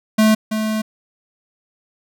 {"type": "tone pair in turn", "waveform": "square", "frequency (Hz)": [217.1, 217.1], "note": ["A3", "A3"], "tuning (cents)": [-23, -23], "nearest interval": "unison", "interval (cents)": 0, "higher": "neither", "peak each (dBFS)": [-11, -19], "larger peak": "first", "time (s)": [[0.18, 0.35], [0.51, 0.82]], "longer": "second", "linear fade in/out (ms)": 10, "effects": []}